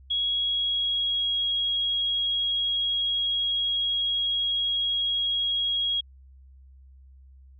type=tone with pitch glide; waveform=sine; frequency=3323 to 3296 Hz; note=G#7 to G#7; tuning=0 to -14 cents; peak=-23 dBFS; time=0.1-6.01 s; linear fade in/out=10 ms; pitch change=-14 cents; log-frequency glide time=0.24-1.47 s; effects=added 66 Hz sine -48 dBFS peak until 7.59 s